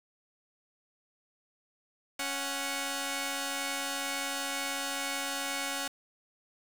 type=tone pair together; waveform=5% pulse; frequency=277.2 / 738.5 Hz; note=C#4 / F#5; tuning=0 / -3 cents; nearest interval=octave + perfect fourth; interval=1697 cents; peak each=-24 dBFS; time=2.19-5.88 s; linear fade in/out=5 ms; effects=8-bit